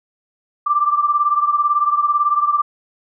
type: beating tone pair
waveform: sine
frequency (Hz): 1174.7 / 1192.7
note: D6 / D6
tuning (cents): 0 / +26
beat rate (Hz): 18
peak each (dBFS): -15 / -19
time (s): 0.66-2.62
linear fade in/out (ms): 10
effects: none